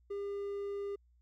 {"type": "tone", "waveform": "triangle", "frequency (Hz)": 402.1, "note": "G4", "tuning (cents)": 44, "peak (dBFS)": -34, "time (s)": [0.1, 0.96], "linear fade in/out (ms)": 10, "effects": ["added 60 Hz sine -64 dBFS peak until 1.21 s"]}